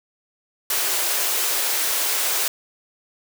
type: high-pass noise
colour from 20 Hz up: white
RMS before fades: -22 dBFS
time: 0.7-2.48 s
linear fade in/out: 2 ms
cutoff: 330 Hz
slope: 48 dB/octave
effects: none